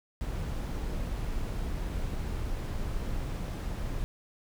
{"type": "noise", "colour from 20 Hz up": "brown", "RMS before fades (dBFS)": -33, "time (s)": [0.21, 4.04], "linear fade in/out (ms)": 0, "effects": []}